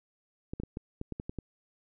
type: clicks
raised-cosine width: 3 ms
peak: -23 dBFS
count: 9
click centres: 0.535 / 0.6 / 0.635 / 0.771 / 1.014 / 1.123 / 1.199 / 1.295 / 1.387 s
effects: none